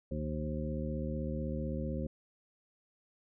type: harmonic tone with a mistuned harmonic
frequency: 75.8 Hz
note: D#2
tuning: 45 cents flat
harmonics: 1 / 2 / 3 / 4 / 5 / 7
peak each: -38 / -39 / -39 / -45 / -46 / -42 dBFS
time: 0.11-2.07 s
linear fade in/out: 5 ms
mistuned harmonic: 1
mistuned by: -100 cents
effects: none